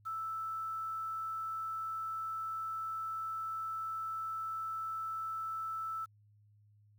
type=tone with quantisation; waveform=sine; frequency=1318.5 Hz; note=E6; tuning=in tune; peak=-36 dBFS; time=0.05-6.06 s; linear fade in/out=20 ms; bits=10; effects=added 104 Hz sine -62 dBFS peak until 6.98 s